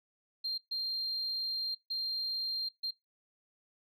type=tone bursts at uneven times; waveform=sine; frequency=4186 Hz; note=C8; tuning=in tune; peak=-31 dBFS; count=4; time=0.44-0.58 / 0.71-1.75 / 1.9-2.69 / 2.83-2.91 s; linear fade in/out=10 ms; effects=noise-tail reverb RT60 0.2 s tail -22 dB re dry + tanh soft clip ceiling -29 dBFS